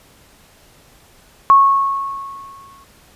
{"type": "tone with exponential decay", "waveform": "sine", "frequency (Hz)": 1099, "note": "C#6", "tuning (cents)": -15, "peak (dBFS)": -4, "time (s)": [1.5, 2.84], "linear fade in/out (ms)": 0, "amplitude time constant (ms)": 290, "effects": ["pink hiss -49 dBFS RMS until 3.15 s", "resampled to 32000 Hz"]}